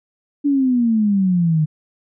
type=exponential sweep; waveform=sine; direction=down; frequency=291.8 to 151 Hz; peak=-13 dBFS; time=0.44-1.66 s; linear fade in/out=20 ms; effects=none